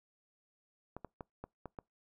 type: clicks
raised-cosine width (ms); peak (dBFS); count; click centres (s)
1; -29; 6; 0.966 / 1.047 / 1.208 / 1.44 / 1.657 / 1.788
effects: noise-tail reverb RT60 0.2 s tail -26 dB re dry